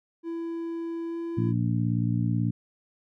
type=tone with pitch glide; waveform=triangle; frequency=333.4 to 335.7 Hz; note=E4 to E4; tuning=+20 to +32 cents; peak=-28 dBFS; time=0.23-1.54 s; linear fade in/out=50 ms; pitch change=+12 cents; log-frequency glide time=1.07-1.17 s
type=harmonic tone; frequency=58.27 Hz; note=A#1; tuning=in tune; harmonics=2 / 3 / 4 / 5; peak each=-25 / -29 / -31 / -33 dBFS; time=1.37-2.51 s; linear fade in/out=10 ms
effects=none